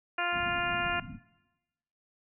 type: harmonic tone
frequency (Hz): 349.2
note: F4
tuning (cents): 0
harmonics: 1 / 2 / 3 / 4 / 5 / 6 / 7 / 8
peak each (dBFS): -42 / -34 / -37 / -33 / -36 / -43 / -36 / -38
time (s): 0.18-1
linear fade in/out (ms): 5
type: low-pass noise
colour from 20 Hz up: white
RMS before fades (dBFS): -43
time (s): 0.31-1.2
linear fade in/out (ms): 50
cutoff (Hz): 280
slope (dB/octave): 96
effects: noise-tail reverb RT60 1.0 s tail -19 dB re dry